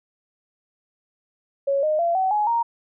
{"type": "tone with pitch steps", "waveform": "sine", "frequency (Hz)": [554.4, 615.1, 682.5, 757.3, 840.3, 932.4], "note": ["C#5", "D#5", "F5", "F#5", "G#5", "A#5"], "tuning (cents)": [0, -20, -40, 40, 20, 0], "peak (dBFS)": -18, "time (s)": [1.67, 2.63], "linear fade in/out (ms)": 10, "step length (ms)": 160, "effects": []}